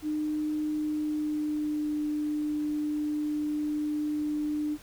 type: tone with pitch glide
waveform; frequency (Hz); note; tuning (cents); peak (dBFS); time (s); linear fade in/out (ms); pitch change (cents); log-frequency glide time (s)
sine; 304.3 to 299.8; D#4 to D4; -38 to +36; -27; 0.02-4.78; 50; -26; 0.72-2.02
effects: pink hiss -52 dBFS RMS until 4.82 s